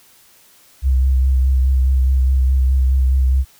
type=tone with vibrato; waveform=sine; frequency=65.3 Hz; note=C2; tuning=3 cents flat; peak=-11 dBFS; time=0.82-3.45 s; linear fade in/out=50 ms; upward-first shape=sine; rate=4.8 Hz; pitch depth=31 cents each way; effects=white hiss -50 dBFS RMS until 3.59 s